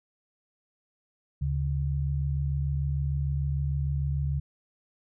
sine tone pair together, 74 / 140.67 Hz, D2 / C#3, +14 / +26 cents, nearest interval major seventh, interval 1112 cents, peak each -28 dBFS, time 1.41-4.4 s, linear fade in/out 10 ms, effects none

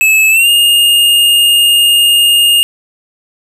square tone with pitch glide, 2600 to 2835 Hz, E7 to F7, -24 to +25 cents, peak -6 dBFS, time 0.01-2.63 s, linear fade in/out 0 ms, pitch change +149 cents, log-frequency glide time 0.3-0.49 s, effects none

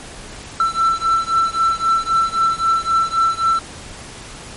triangle beating tone pair, 1336 / 1339.8 Hz, E6 / E6, +23 / +28 cents, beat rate 3.8 Hz, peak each -15 / -16 dBFS, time 0.6-3.59 s, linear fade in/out 2 ms, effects pink hiss -35 dBFS RMS until 4.56 s + MP3 48 kbps

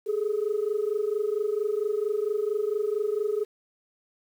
sine tone pair together, 408.9 / 433.3 Hz, G#4 / A4, -27 / -27 cents, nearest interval minor second, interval 100 cents, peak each -26 dBFS, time 0.06-3.45 s, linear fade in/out 20 ms, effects tanh soft clip ceiling -19 dBFS + 9-bit

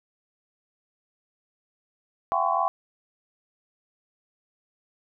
sine tone cluster, 677 / 761 / 809 / 1031 / 1115 Hz, E5 / F#5 / G#5 / C6 / C#6, +46 / +48 / -46 / -26 / +10 cents, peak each -28 / -28 / -29 / -27 / -27 dBFS, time 2.32-2.68 s, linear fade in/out 0 ms, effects none

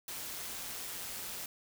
white noise with amplitude modulation, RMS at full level -40 dBFS, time 0.08-1.46 s, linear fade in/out 2 ms, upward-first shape sine, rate 179 Hz, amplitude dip 40%, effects none

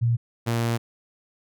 sine / sawtooth tone pair in turn, 117.5 / 116.62 Hz, A#2 / A#2, +14 / +1 cents, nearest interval unison, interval 13 cents, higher first, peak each -18 dBFS, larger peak neither, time 0.01-0.17 / 0.46-0.78 s, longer second, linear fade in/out 20 ms, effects none

